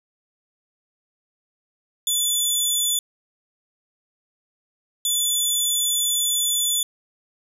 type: tone bursts at uneven times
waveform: 15% pulse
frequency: 3474 Hz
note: A7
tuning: 23 cents flat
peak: -12 dBFS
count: 2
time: 2.07-2.99 / 5.05-6.83 s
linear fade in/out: 2 ms
effects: resampled to 32000 Hz + 8-bit